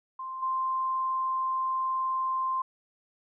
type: tone with level steps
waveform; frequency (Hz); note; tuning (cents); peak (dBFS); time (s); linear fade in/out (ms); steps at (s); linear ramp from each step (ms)
sine; 1046.5; C6; 0; -34 / -26; 0.19-2.62; 5; 0.42; 10
effects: none